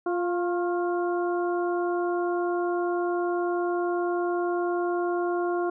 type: harmonic tone with a mistuned harmonic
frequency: 350 Hz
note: F4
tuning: 4 cents sharp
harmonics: 1 / 2 / 3 / 4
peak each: -25 / -31 / -35 / -37 dBFS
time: 0.06-5.7 s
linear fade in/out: 5 ms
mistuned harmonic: 3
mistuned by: +46 cents
effects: none